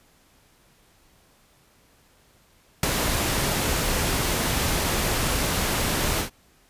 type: noise with ADSR envelope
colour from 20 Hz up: pink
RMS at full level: -18 dBFS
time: 2.83-6.3 s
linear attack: 3 ms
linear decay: 13 ms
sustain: -6 dB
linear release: 110 ms
effects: pink hiss -59 dBFS RMS until 6.69 s + resampled to 32000 Hz